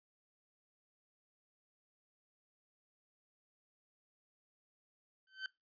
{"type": "tone with exponential growth", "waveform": "sawtooth", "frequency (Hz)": 1538, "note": "G6", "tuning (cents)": -33, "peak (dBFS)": -32, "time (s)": [5.27, 5.46], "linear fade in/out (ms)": 2, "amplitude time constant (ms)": 41, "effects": ["noise-tail reverb RT60 0.2 s tail -20 dB re dry", "resampled to 11025 Hz"]}